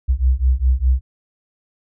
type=beating tone pair; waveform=sine; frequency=61.74 / 66.64 Hz; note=B1 / C2; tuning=0 / +32 cents; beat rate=4.9 Hz; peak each=-16 dBFS; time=0.08-1.01 s; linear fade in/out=20 ms; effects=none